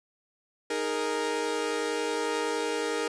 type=chord; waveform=sawtooth; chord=D# suspended fourth; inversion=none; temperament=equal; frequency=311.1 / 415.3 / 466.2 Hz; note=D#4 / G#4 / A#4; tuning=0 / 0 / 0 cents; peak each=-31 / -29 / -26 dBFS; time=0.7-3.08 s; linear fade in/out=5 ms; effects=resampled to 22050 Hz